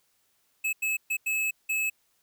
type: tone bursts at uneven times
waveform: square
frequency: 2592 Hz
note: E7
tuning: 30 cents flat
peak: -26 dBFS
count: 5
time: 0.64-0.73 / 0.82-0.97 / 1.1-1.17 / 1.26-1.51 / 1.69-1.9 s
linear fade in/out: 10 ms
effects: white hiss -70 dBFS RMS until 2.22 s